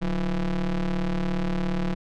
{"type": "ring-modulated tone", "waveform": "square", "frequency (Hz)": 82.41, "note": "E2", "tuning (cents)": 0, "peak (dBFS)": -21, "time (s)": [0.01, 1.95], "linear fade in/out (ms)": 20, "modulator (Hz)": 101, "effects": ["low-pass 4000 Hz 12 dB/octave"]}